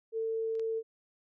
sine tone, 448.2 Hz, A4, 32 cents sharp, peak -30 dBFS, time 0.12-0.83 s, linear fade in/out 50 ms
clicks, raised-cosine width 0.2 ms, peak -42 / -34 dBFS, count 2, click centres 0.553 / 0.596 s
effects none

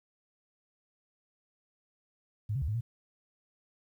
sine tone with pitch steps, 105.2 / 135.3 / 72.6 / 106.1 / 117.3 Hz, G#2 / C#3 / D2 / G#2 / A#2, +23 / -42 / -19 / +38 / +11 cents, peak -29 dBFS, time 2.49-2.81 s, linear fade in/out 10 ms, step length 64 ms, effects 11-bit

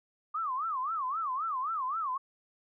sine tone with vibrato, 1165 Hz, D6, 14 cents flat, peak -30 dBFS, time 0.34-2.18 s, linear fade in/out 10 ms, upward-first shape sine, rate 3.8 Hz, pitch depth 250 cents each way, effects none

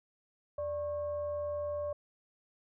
sine tone with frequency modulation, 587.3 Hz, D5, in tune, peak -33 dBFS, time 0.58-1.93 s, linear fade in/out 5 ms, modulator 505 Hz, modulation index 0.4, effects none

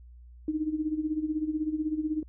sine tone with tremolo, 308.9 Hz, D#4, 12 cents flat, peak -24 dBFS, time 0.48-2.23 s, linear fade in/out 2 ms, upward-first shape sine, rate 16 Hz, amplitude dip 75%, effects added 60 Hz sine -47 dBFS peak until 2.28 s

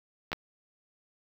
clicks, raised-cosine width 0.3 ms, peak -16 dBFS, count 2, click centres 0.318 / 0.33 s, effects 7-bit

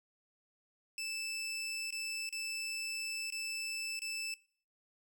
20% pulse tone with dropouts, 2637 Hz, E7, in tune, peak -33 dBFS, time 0.98-4.34 s, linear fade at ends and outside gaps 1 ms, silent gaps 1.906-1.925 / 2.291-2.326 / 3.303-3.323 / 3.992-4.019 s, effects noise-tail reverb RT60 0.5 s tail -21 dB re dry

